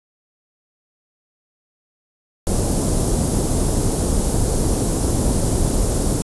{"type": "band-stop noise", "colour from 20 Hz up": "pink", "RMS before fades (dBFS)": -18, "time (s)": [2.47, 6.22], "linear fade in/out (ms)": 0, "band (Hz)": [510, 10000], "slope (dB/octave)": 12, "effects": ["resampled to 24000 Hz"]}